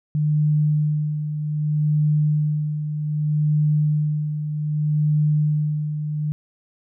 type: tone with tremolo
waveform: sine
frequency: 150.8 Hz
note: D3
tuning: 46 cents sharp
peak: -15 dBFS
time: 0.15-6.32 s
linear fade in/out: 0 ms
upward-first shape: sine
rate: 0.64 Hz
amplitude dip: 60%
effects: none